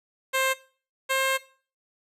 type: tone pair in turn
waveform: 10% pulse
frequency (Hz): 528 / 531.7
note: C5 / C5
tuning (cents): +16 / +28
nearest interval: unison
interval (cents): 12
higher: second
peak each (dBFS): -14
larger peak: neither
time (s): 0.33-0.54 / 1.09-1.38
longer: second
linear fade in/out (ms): 20
effects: noise-tail reverb RT60 0.4 s tail -18 dB re dry + resampled to 32000 Hz